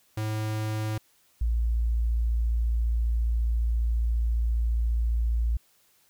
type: tone pair in turn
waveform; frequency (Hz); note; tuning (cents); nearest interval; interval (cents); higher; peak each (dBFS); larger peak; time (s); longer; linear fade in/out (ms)
square / sine; 108.2 / 57.32; A2 / A#1; -29 / -28; major seventh; 1099; first; -28 / -22; second; 0.17-0.98 / 1.41-5.57; second; 5
effects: white hiss -64 dBFS RMS until 6.09 s